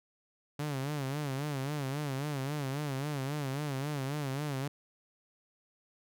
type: tone with vibrato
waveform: sawtooth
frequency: 141.2 Hz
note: C#3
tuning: 32 cents sharp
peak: -29 dBFS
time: 0.59-4.68 s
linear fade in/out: 5 ms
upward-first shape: sine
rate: 3.7 Hz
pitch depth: 120 cents each way
effects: none